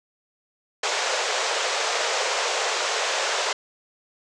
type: band-pass noise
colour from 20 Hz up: pink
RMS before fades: -25 dBFS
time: 0.83-3.53 s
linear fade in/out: 5 ms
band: 440 to 7500 Hz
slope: 48 dB/octave
effects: none